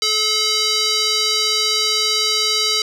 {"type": "tone with band-pass filter", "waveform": "square", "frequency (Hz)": 431.1, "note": "A4", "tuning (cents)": -35, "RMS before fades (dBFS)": -18, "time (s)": [0.02, 2.82], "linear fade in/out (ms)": 2, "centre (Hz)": 4600, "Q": 2.8, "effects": []}